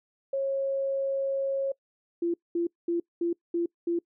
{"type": "tone", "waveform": "sine", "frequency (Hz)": 545, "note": "C#5", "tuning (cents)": -29, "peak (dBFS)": -25, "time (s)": [0.33, 1.72], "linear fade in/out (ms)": 5}
{"type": "tone bursts", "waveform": "sine", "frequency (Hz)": 341.8, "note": "F4", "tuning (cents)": -37, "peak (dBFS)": -24, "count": 6, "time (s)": [2.22, 3.99], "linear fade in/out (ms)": 5, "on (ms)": 120, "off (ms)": 210}
{"effects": ["noise-tail reverb RT60 0.1 s tail -24 dB re dry"]}